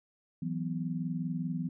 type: chord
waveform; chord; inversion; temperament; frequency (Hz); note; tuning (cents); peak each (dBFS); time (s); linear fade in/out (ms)
sine; E suspended second; none; equal with one note detuned; 164.81 / 185 / 249.8; E3 / F#3 / B3; 0 / 0 / +20; -34 / -37 / -37; 0.42-1.69; 5
effects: none